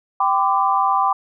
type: chord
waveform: sine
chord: G major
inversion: none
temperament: equal with one note detuned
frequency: 784 / 1010.3 / 1174.7 Hz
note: G5 / B5 / D6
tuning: 0 / +39 / 0 cents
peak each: -19 dBFS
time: 0.2-1.13 s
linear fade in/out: 5 ms
effects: none